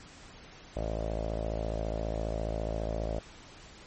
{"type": "tone with low-pass filter", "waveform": "sawtooth", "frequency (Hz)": 54.7, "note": "A1", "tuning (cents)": -9, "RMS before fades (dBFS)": -33, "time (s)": [0.76, 3.19], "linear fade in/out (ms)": 0, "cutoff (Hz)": 610, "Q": 6.4, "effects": ["pink hiss -51 dBFS RMS until 3.86 s", "MP3 32 kbps"]}